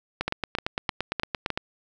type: two click trains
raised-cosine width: 0.3 ms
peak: -10 / -10 dBFS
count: 13 / 5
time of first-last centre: 0.21-1.575 / 0.28-1.503 s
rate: 8.79 / 3.27 Hz
effects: none